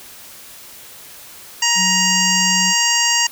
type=harmonic tone; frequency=940 Hz; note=A#5; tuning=14 cents sharp; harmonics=1 / 2 / 3 / 5 / 6 / 7 / 8; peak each=-23 / -21 / -19 / -21 / -24 / -20 / -22 dBFS; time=1.62-3.27 s; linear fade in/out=5 ms
type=tone; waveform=sine; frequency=185 Hz; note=F#3; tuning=in tune; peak=-23 dBFS; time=1.75-2.74 s; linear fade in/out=50 ms
effects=white hiss -39 dBFS RMS until 3.31 s